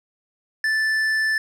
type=tone with tanh clipping; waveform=sine; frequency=1757 Hz; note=A6; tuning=3 cents flat; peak=-20 dBFS; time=0.64-1.38 s; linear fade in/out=2 ms; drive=9 dB; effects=none